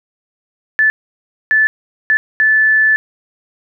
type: tone bursts at uneven times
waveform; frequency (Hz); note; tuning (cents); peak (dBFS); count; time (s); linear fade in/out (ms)
sine; 1745; A6; -15; -8; 4; 0.79-0.9 / 1.51-1.67 / 2.1-2.17 / 2.4-2.96; 0
effects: none